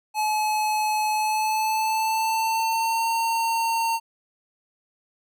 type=tone with pitch glide; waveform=square; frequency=856 to 912.2 Hz; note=A5 to A#5; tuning=-48 to -38 cents; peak=-22 dBFS; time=0.14-4 s; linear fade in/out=50 ms; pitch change=+110 cents; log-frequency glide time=1.12-3.09 s; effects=none